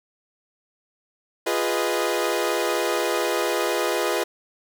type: chord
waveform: sawtooth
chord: F half-diminished seventh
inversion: none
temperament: equal with one note detuned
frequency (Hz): 349.2 / 413.4 / 493.9 / 622.3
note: F4 / Ab4 / Cb5 / Eb5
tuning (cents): 0 / -8 / 0 / 0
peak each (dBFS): -23 / -23 / -23 / -24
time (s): 1.46-4.24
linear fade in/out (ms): 10
effects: none